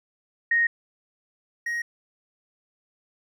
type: tone pair in turn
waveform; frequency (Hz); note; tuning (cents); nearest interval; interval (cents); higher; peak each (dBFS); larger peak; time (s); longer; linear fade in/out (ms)
sine / triangle; 1864.7 / 1880.9; A#6 / A#6; 0 / +15; unison; 15; second; -18 / -24; first; 0.51-0.67 / 1.66-1.82; neither; 5
effects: none